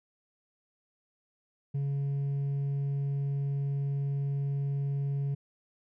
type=tone with hard clipping; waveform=triangle; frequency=139.9 Hz; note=C#3; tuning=16 cents sharp; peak=-27 dBFS; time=1.74-5.35 s; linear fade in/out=10 ms; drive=1 dB; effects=none